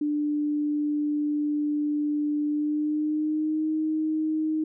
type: tone with pitch glide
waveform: sine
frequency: 296.4 to 312.2 Hz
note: D4 to D#4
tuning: +16 to +6 cents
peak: -23 dBFS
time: 0.01-4.64 s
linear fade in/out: 5 ms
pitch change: +90 cents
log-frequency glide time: 2.46-3.69 s
effects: none